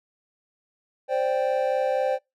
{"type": "chord", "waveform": "triangle", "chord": "C suspended second", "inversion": "none", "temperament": "equal", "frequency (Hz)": [523.3, 587.3, 784], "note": ["C5", "D5", "G5"], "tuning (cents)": [0, 0, 0], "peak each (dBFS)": [-22, -25, -26], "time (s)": [1.08, 2.19], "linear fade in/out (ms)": 50, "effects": ["noise-tail reverb RT60 0.2 s tail -25 dB re dry"]}